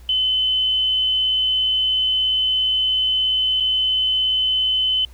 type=tone with dropouts; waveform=sine; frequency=3039 Hz; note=F#7; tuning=46 cents sharp; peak=-16 dBFS; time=0.09-5.05 s; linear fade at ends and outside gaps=2 ms; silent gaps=3.601-3.605 s; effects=added 61 Hz sine -40 dBFS peak until 5.13 s + pink hiss -53 dBFS RMS until 5.13 s